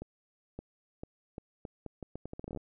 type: accelerating click train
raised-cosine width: 2 ms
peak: -27 dBFS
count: 18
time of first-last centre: 0.02-2.573 s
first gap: 570 ms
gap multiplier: 0.78
effects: none